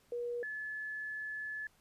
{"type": "tone pair in turn", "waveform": "sine", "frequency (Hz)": [480, 1722.4], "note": ["B4", "A6"], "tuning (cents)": [-49, -37], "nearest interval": "octave + minor seventh", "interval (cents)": 2212, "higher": "second", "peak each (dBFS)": [-35, -38], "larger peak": "first", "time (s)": [[0.12, 0.43], [0.43, 1.67]], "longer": "second", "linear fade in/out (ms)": 2, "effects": ["pink hiss -69 dBFS RMS until 1.8 s", "resampled to 32000 Hz"]}